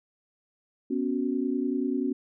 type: chord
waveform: sine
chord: B suspended second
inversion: none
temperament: equal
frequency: 246.9 / 277.2 / 370 Hz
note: B3 / C#4 / F#4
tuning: 0 / 0 / 0 cents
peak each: -29 / -28 / -32 dBFS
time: 0.9-2.13 s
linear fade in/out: 10 ms
effects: none